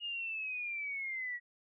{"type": "linear sweep", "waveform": "sine", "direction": "down", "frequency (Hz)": [2867, 1914], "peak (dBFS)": -36, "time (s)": [0, 1.4], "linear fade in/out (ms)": 50, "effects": []}